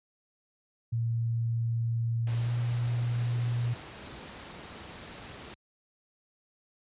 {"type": "tone with pitch glide", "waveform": "sine", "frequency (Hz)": [115.7, 119.64], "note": ["A#2", "A#2"], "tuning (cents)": [-13, 45], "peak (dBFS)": -26, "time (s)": [0.92, 3.74], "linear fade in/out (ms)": 10, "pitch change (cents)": 58, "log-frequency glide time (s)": [2.28, 2.53]}
{"type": "noise", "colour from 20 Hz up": "pink", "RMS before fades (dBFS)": -44, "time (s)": [2.27, 5.54], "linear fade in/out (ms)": 0}
{"effects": ["high-pass 60 Hz 12 dB/octave", "resampled to 8000 Hz"]}